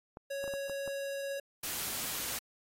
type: clicks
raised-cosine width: 1 ms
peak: -31 dBFS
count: 6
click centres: 0.171 / 0.441 / 0.478 / 0.538 / 0.697 / 0.877 s
type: tone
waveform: square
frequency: 554.4 Hz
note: C#5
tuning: in tune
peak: -36 dBFS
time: 0.3-1.4 s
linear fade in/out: 10 ms
type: noise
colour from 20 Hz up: white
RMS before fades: -37 dBFS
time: 1.63-2.39 s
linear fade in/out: 5 ms
effects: AAC 48 kbps